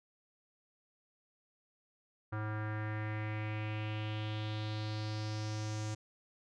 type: tone with low-pass filter sweep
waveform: square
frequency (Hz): 107.4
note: A2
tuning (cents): -41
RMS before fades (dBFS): -38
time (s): 2.32-5.95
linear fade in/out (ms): 10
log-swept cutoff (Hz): 1400 to 6800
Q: 3.5
effects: none